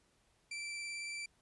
sawtooth tone with vibrato, 2339 Hz, D7, 8 cents flat, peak -37 dBFS, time 0.51-1.26 s, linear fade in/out 5 ms, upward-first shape sine, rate 18 Hz, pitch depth 13 cents each way, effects pink hiss -73 dBFS RMS until 1.41 s + resampled to 24000 Hz

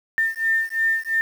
sine beating tone pair, 1801 / 1803.9 Hz, A6 / A6, +40 / +43 cents, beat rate 2.9 Hz, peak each -22 / -22 dBFS, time 0.18-1.21 s, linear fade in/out 0 ms, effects 7-bit

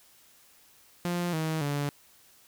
sawtooth tone with pitch steps, 175.1 / 158.72 / 143.88 Hz, F3 / D#3 / D3, +5 / +35 / -35 cents, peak -24 dBFS, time 1.05-1.89 s, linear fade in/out 0 ms, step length 280 ms, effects white hiss -59 dBFS RMS until 2.47 s

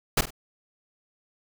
pink noise with echo, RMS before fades -21 dBFS, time 0.17-0.21 s, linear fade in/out 5 ms, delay 48 ms, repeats 2, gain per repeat -11 dB, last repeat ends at 0.306 s, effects none

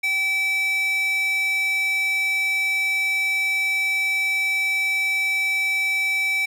square tone with high-pass filter, 770 Hz, G5, 31 cents flat, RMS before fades -22 dBFS, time 0.03-6.46 s, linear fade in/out 10 ms, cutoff 2100 Hz, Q 8, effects none

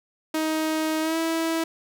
sawtooth tone with pitch glide, 314.5 to 326.7 Hz, D#4 to E4, +19 to -15 cents, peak -19 dBFS, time 0.34-1.64 s, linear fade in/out 5 ms, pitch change +66 cents, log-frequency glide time 1.01-1.17 s, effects none

